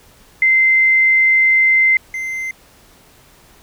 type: tone pair in turn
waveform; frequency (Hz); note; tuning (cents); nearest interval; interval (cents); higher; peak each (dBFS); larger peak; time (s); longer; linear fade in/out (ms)
sine / triangle; 2076 / 2076; C7 / C7; -14 / -14; unison; 0; neither; -9 / -19; first; 0.42-1.97 / 2.14-2.51; first; 2
effects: pink hiss -48 dBFS RMS until 3.62 s